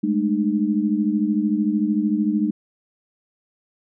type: tone cluster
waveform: sine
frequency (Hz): 204.1 / 217.4 / 304.1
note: G#3 / A3 / D#4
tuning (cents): -30 / -21 / -40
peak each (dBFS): -22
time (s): 0.03-2.51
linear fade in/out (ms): 10
effects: none